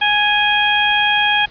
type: harmonic tone with a mistuned harmonic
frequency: 832 Hz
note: G#5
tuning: 3 cents sharp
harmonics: 1 / 2 / 3 / 4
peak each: -18 / -18 / -18 / -18 dBFS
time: 0.01-1.46 s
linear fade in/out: 10 ms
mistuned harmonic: 4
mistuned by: -38 cents
effects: pink hiss -42 dBFS RMS until 1.5 s + resampled to 11025 Hz